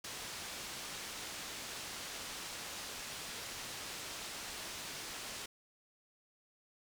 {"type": "low-pass noise", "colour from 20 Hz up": "white", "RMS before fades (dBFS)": -45, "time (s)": [0.04, 5.46], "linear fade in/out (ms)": 5, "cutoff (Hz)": 6700, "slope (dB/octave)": 12, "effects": []}